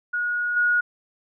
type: tone with level steps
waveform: sine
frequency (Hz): 1448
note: F#6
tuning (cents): -38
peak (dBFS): -22 / -17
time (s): 0.13-0.81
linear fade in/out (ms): 10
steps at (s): 0.56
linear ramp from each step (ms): 10
effects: none